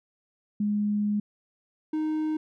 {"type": "tone pair in turn", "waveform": ["sine", "triangle"], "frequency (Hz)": [207.7, 310.4], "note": ["G#3", "D#4"], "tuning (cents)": [0, -4], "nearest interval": "perfect fifth", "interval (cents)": 696, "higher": "second", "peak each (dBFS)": -23, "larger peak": "neither", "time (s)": [[0.6, 1.2], [1.93, 2.37]], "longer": "first", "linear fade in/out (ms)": 5, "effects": []}